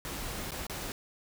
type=noise with dropouts; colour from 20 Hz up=pink; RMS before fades=-38 dBFS; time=0.05-0.92 s; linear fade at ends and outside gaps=1 ms; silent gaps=0.508-0.518 / 0.668-0.697 s; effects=none